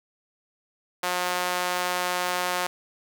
sawtooth tone with high-pass filter, 179.6 Hz, F3, 49 cents sharp, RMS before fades -27 dBFS, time 1.03-2.67 s, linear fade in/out 5 ms, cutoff 760 Hz, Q 0.98, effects none

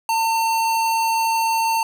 square tone, 903 Hz, A5, 45 cents sharp, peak -18 dBFS, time 0.09-1.83 s, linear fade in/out 2 ms, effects none

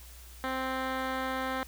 10% pulse tone with low-pass filter, 261.6 Hz, C4, in tune, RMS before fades -33 dBFS, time 0.44-1.63 s, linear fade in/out 0 ms, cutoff 2600 Hz, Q 1.6, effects added 60 Hz sine -48 dBFS peak until 1.67 s + white hiss -53 dBFS RMS until 1.67 s

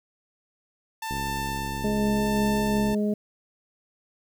sawtooth tone with tremolo, 890 Hz, A5, 20 cents sharp, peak -25 dBFS, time 1.02-2.95 s, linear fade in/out 5 ms, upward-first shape sine, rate 0.86 Hz, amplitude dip 40%
click train, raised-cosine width 3 ms, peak -22 dBFS, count 126, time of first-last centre 1.11-2.93 s, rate 68.7 Hz
harmonic tone, 208.9 Hz, G#3, 10 cents sharp, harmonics 1 / 2 / 3, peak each -23 / -29 / -33 dBFS, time 1.84-3.14 s, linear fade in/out 5 ms
effects 9-bit

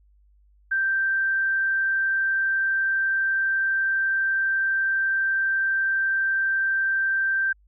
sine tone, 1568 Hz, G6, in tune, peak -20 dBFS, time 0.71-7.53 s, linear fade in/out 10 ms, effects added 50 Hz sine -55 dBFS peak until 7.67 s

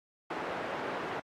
pink band-pass noise, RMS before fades -37 dBFS, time 0.3-1.2 s, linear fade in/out 5 ms, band 360 to 1500 Hz, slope 12 dB/octave, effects AAC 48 kbps

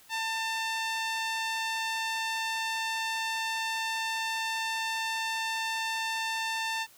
sawtooth tone with band-pass filter, 895 Hz, A5, 29 cents sharp, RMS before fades -32 dBFS, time 0.09-6.87 s, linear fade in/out 50 ms, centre 3000 Hz, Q 0.64, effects white hiss -57 dBFS RMS until 6.97 s

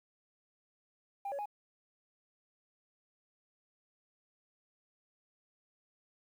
sine tone with pitch steps, 798 / 561 / 829 Hz, G5 / C#5 / G#5, +31 / +21 / -3 cents, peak -34 dBFS, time 1.25-1.457 s, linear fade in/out 5 ms, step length 69 ms, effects tanh soft clip ceiling -34 dBFS + 11-bit

